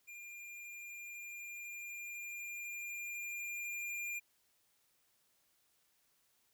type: tone with level ramp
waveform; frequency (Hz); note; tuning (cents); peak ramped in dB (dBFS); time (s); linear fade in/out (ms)
square; 2402; D7; +38; -49 to -39; 0.07-4.2; 20
effects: white hiss -75 dBFS RMS until 6.53 s